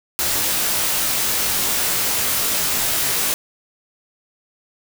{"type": "noise with comb filter", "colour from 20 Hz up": "white", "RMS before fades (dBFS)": -20, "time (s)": [0.19, 3.34], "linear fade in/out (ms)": 0, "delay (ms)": 20, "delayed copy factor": -0.85, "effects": []}